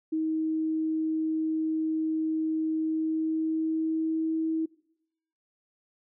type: tone with pitch glide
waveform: sine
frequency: 316.6 to 321 Hz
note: D#4 to E4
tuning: +30 to -46 cents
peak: -25 dBFS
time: 0.12-4.66 s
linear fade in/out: 10 ms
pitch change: +24 cents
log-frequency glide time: 2.77-4.4 s
effects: noise-tail reverb RT60 0.8 s tail -23 dB re dry